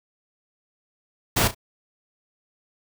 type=noise with echo; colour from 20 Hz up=pink; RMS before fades=-20 dBFS; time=1.36-1.48 s; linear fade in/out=10 ms; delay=34 ms; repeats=2; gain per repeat=-12 dB; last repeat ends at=1.548 s; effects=none